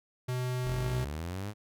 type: tone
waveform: square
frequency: 126 Hz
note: B2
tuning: 35 cents sharp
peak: -31 dBFS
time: 0.28-1.05 s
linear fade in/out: 10 ms
type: linear sweep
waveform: sawtooth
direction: up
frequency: 35.81 to 107.6 Hz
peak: -31 dBFS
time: 0.63-1.54 s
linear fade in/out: 50 ms
effects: none